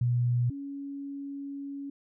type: tone pair in turn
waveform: sine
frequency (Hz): 121.6 / 279.7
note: B2 / C#4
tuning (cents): -26 / +16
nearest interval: octave + major second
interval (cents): 1442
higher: second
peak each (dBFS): -23 / -35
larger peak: first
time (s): 0.01-0.5 / 0.5-1.9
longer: second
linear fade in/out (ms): 5
effects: none